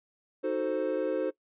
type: chord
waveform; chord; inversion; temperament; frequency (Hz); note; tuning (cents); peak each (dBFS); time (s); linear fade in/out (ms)
triangle; D# diminished seventh; none; equal; 311.1 / 370 / 440 / 523.3; D#4 / F#4 / A4 / C5; 0 / 0 / 0 / 0; -32 / -32 / -31 / -29; 0.43-1.31; 20
effects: noise-tail reverb RT60 0.1 s tail -20 dB re dry + resampled to 8000 Hz

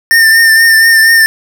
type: tone with vibrato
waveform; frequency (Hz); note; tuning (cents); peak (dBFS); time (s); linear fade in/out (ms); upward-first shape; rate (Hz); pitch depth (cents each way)
square; 1805; A6; +44; -4; 0.11-1.26; 0; triangle; 4.2; 35
effects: none

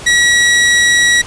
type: tone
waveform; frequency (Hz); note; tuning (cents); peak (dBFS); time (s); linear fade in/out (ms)
sawtooth; 1922; B6; -48; -4; 0.06-1.22; 10
effects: pink hiss -30 dBFS RMS until 1.26 s + resampled to 22050 Hz

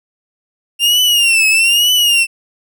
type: tone with vibrato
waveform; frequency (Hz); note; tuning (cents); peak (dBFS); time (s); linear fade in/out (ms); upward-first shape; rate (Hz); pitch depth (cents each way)
40% pulse; 2777; F7; -10; -8; 0.79-2.27; 50; triangle; 1.1; 140
effects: none

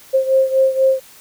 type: beating tone pair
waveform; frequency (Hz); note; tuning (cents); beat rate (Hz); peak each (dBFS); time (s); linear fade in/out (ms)
sine; 529 / 533.1; C5 / C5; +19 / +32; 4.1; -13 / -17; 0.13-1; 20
effects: white hiss -44 dBFS RMS until 1.2 s

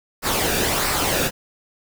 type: noise with flanger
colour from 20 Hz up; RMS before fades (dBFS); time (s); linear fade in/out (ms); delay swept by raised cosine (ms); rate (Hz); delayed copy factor
pink; -21; 0.22-1.31; 50; 0.3 to 0.98; 1.5; -0.5
effects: none

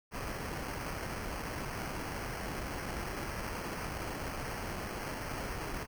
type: noise with sample-and-hold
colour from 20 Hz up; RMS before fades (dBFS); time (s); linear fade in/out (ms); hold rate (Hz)
pink; -39; 0.11-5.87; 50; 3675
effects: none

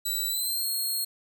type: tone with pitch glide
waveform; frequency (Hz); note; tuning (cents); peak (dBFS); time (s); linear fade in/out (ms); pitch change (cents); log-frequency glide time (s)
10% pulse; 3951 to 4259; B7 to C8; 0 to +30; -20; 0.05-1.05; 10; +130; 0.28-0.66
effects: none

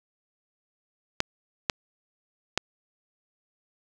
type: clicks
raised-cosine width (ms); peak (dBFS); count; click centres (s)
0.2; -5; 3; 1.204 / 1.698 / 2.576
effects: none

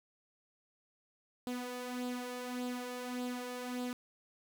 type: tone with flanger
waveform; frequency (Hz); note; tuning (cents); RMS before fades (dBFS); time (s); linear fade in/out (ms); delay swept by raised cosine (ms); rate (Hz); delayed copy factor
sawtooth; 248; B3; +7; -40; 1.47-3.93; 0; 0.24 to 2.34; 1.7; +0.55
effects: none

